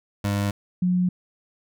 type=tone pair in turn; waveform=25% pulse / sine; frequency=101.3 / 180.5 Hz; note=G#2 / F#3; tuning=-43 / -43 cents; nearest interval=minor seventh; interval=1000 cents; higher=second; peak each=-18 dBFS; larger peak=neither; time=0.24-0.51 / 0.82-1.09 s; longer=neither; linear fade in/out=5 ms; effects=none